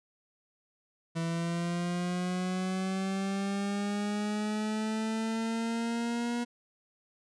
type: linear sweep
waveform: 40% pulse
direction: up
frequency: 164.81 to 240 Hz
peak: -29 dBFS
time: 1.15-6.45 s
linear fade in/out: 20 ms
effects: resampled to 22050 Hz